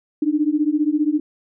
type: beating tone pair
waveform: sine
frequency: 293.7 / 308.7 Hz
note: D4 / D#4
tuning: 0 / -14 cents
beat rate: 15 Hz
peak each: -19 dBFS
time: 0.22-1.2 s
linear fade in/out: 5 ms
effects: none